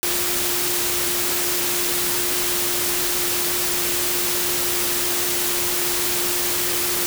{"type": "tone in noise", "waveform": "sine", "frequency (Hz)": 353.3, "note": "F4", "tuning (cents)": 20, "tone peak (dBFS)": -30, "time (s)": [0.03, 7.06], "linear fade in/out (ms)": 0, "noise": "white", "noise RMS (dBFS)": -22, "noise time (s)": [0.03, 7.06], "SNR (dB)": -11, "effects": []}